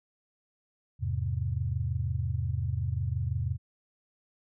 sine chord, E augmented, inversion none, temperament just, 82.41 / 103.01 / 128.76 Hz, E2 / G#2 / B#2, 0 / -14 / -27 cents, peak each -32 dBFS, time 0.99-3.58 s, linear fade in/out 50 ms, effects none

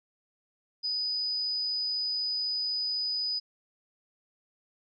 sine tone, 4978 Hz, D#8, in tune, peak -28 dBFS, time 0.83-3.4 s, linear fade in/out 20 ms, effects none

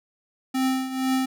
square tone with tremolo, 261.6 Hz, C4, in tune, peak -20 dBFS, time 0.54-1.26 s, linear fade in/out 10 ms, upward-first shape triangle, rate 2.1 Hz, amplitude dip 75%, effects none

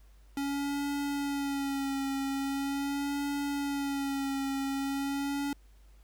square tone with vibrato, 278.6 Hz, C#4, 9 cents sharp, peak -31 dBFS, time 0.37-5.53 s, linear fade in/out 2 ms, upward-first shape sine, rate 0.42 Hz, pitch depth 36 cents each way, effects added 50 Hz sine -54 dBFS peak until 6.03 s + pink hiss -68 dBFS RMS until 6.03 s

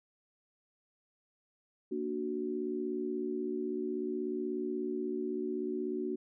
sine chord, Bb augmented, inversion none, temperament equal, 233.1 / 293.7 / 370 Hz, Bb3 / D4 / F#4, 0 / 0 / 0 cents, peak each -39 / -38 / -35 dBFS, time 1.91-6.16 s, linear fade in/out 10 ms, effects none

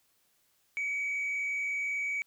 sine tone with frequency modulation, 2273 Hz, C#7, 43 cents sharp, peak -28 dBFS, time 0.77-2.22 s, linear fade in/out 0 ms, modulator 71.2 Hz, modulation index 0.58, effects tanh soft clip ceiling -28 dBFS + white hiss -71 dBFS RMS until 2.26 s

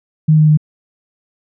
sine tone with pitch steps, 155.56 / 153.95 / 152.36 Hz, D#3 / D#3 / D#3, 0 / -18 / -36 cents, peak -6 dBFS, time 0.28-0.574 s, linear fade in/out 10 ms, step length 98 ms, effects none

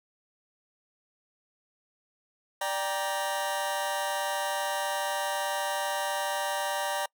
sawtooth chord, G minor, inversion second, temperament just, 588 / 784 / 940.8 Hz, D5 / G5 / Bb5, +2 / 0 / +16 cents, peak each -29 dBFS, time 2.61-7.06 s, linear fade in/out 5 ms, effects noise-tail reverb RT60 0.1 s tail -26 dB re dry

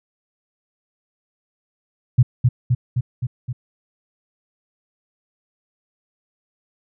sine tone with echo, 123.47 Hz, B2, in tune, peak -7 dBFS, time 2.18-2.23 s, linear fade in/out 10 ms, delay 260 ms, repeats 5, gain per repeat -3 dB, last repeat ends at 3.53 s, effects none

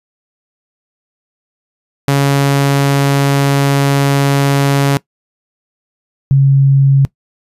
sawtooth / sine tone pair in turn, 139.7 / 137.06 Hz, C#3 / C#3, +14 / -19 cents, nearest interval unison, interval 33 cents, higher first, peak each -5 dBFS, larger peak neither, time 2.08-4.97 / 6.31-7.05 s, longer first, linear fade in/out 0 ms, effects noise-tail reverb RT60 0.1 s tail -20 dB re dry + resampled to 32000 Hz

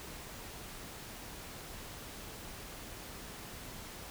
silence, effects pink hiss -47 dBFS RMS until 4.1 s

